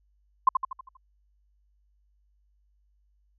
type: tone with echo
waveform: sine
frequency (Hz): 1046.5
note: C6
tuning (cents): 0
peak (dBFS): -13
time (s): 0.47-0.49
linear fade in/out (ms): 5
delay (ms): 80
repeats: 6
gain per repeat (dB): -6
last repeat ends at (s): 0.97
effects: added 50 Hz sine -64 dBFS peak until 3.38 s